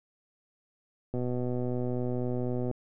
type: click train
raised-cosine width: 2 ms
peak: -20 dBFS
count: 196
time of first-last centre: 1.14-2.713 s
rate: 124 Hz
effects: none